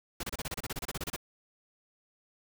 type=noise bursts; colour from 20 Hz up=pink; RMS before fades=-36 dBFS; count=16; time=0.2-1.163 s; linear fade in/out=5 ms; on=33 ms; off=29 ms; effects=none